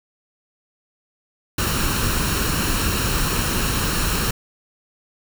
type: noise with comb filter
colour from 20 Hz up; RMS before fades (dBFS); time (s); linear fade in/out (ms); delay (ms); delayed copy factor
pink; -21; 1.58-4.31; 5; 0.72; +0.55
effects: none